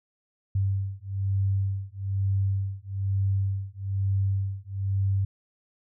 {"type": "beating tone pair", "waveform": "sine", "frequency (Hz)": [97.1, 98.2], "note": ["G2", "G2"], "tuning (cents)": [-16, 4], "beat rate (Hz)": 1.1, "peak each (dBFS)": -27, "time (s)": [0.55, 5.25], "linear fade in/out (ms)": 5, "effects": []}